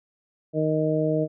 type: harmonic tone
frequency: 155.56 Hz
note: D#3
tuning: in tune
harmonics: 1 / 2 / 3 / 4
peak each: -26 / -26 / -26 / -26 dBFS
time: 0.53-1.28 s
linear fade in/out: 50 ms
effects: none